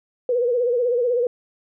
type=tone with vibrato; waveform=sine; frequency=486 Hz; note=B4; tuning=28 cents flat; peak=-17 dBFS; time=0.29-1.27 s; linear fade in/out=2 ms; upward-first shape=sine; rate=16 Hz; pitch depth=77 cents each way; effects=none